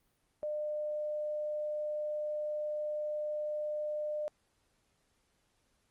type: tone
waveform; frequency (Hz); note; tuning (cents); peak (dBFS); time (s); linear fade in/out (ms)
sine; 602; D5; +43; -33; 0.43-4.28; 0
effects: pink hiss -75 dBFS RMS until 5.9 s + Opus 32 kbps